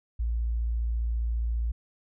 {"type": "tone", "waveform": "sine", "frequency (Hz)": 57.4, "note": "A#1", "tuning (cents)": -26, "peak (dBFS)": -25, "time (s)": [0.19, 1.72], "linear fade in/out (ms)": 10, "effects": []}